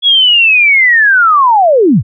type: linear sweep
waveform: sine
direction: down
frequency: 3384 to 77 Hz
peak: -4 dBFS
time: 0.02-2.03 s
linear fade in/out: 50 ms
effects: none